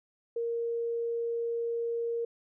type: tone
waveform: sine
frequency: 466.2 Hz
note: A#4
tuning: in tune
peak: -29 dBFS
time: 0.36-2.25 s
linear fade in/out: 5 ms
effects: none